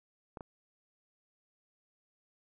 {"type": "clicks", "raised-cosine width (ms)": 1, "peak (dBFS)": -29, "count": 2, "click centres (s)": [0.372, 0.408], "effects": []}